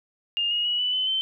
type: tone with pitch steps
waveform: sine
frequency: 2822 / 2873 / 2925 / 2978 / 3032 / 3086 Hz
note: F7 / F7 / F#7 / F#7 / F#7 / G7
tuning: +17 / +48 / -21 / +11 / +42 / -28 cents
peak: -22 dBFS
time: 0.37-1.21 s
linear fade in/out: 0 ms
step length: 140 ms
effects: none